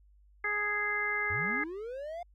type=harmonic tone; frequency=415.3 Hz; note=G#4; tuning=in tune; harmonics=1 / 2 / 3 / 4 / 5; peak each=-41 / -43 / -38 / -33 / -32 dBFS; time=0.44-1.64 s; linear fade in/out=5 ms
type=linear sweep; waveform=triangle; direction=up; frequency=77.1 to 713 Hz; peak=-35 dBFS; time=1.3-2.23 s; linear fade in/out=5 ms
effects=added 50 Hz sine -58 dBFS peak until 2.34 s